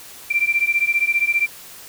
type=beating tone pair; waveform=sine; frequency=2349 / 2364 Hz; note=D7 / D7; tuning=0 / +11 cents; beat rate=15 Hz; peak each=-19 dBFS; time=0.3-1.47 s; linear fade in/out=10 ms; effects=white hiss -40 dBFS RMS until 1.88 s